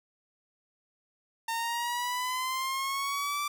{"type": "exponential sweep", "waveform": "sawtooth", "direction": "up", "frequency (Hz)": [909, 1174.7], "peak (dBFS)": -26, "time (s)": [1.48, 3.48], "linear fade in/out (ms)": 5, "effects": []}